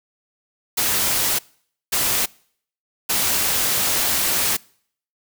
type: noise bursts at uneven times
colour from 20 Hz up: white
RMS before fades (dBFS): -20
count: 3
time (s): 0.77-1.39 / 1.92-2.26 / 3.09-4.57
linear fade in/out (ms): 10
effects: noise-tail reverb RT60 0.6 s tail -25 dB re dry